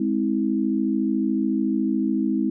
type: chord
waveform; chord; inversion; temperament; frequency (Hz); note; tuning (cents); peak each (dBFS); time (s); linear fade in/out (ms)
sine; Ab augmented; none; equal with one note detuned; 207.7 / 261.6 / 321.7; Ab3 / C4 / E4; 0 / 0 / -42; -24 / -24 / -24; 0-2.5; 5
effects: none